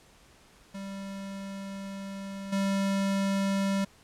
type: tone with level steps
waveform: square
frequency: 196 Hz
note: G3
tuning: in tune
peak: -37 / -26 dBFS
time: 0.74-3.85 s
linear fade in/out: 10 ms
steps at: 2.52 s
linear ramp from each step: 10 ms
effects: pink hiss -58 dBFS RMS until 4.03 s + low-pass 10000 Hz 12 dB/octave